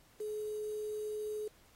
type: tone with quantisation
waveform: sine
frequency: 424.9 Hz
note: G#4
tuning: 40 cents sharp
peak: -36 dBFS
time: 0.2-1.48 s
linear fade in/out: 5 ms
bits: 9
effects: pink hiss -65 dBFS RMS until 1.75 s + AAC 48 kbps